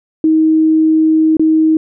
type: tone with dropouts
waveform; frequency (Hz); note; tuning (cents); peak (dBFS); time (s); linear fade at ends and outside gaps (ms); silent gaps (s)
sine; 316.1; D#4; +27; -7; 0.24-1.77; 2; 1.369-1.395
effects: none